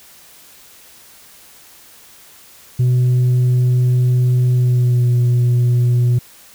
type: tone with pitch glide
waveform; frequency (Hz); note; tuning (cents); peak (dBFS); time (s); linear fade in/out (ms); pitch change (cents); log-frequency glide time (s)
sine; 125 to 121.93; B2 to B2; +21 to -22; -8; 2.79-6.19; 10; -43; 4.54-5.1
effects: tanh soft clip ceiling -10 dBFS + white hiss -44 dBFS RMS until 6.54 s